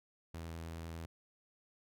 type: tone with vibrato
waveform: sawtooth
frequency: 82.41 Hz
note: E2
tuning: in tune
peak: -39 dBFS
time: 0.34-1.06 s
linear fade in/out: 5 ms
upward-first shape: sine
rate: 10 Hz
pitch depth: 11 cents each way
effects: none